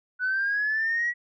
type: linear sweep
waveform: sine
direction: up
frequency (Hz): 1480 to 1938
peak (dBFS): -22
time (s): 0.19-1.14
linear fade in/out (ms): 50
effects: tanh soft clip ceiling -19 dBFS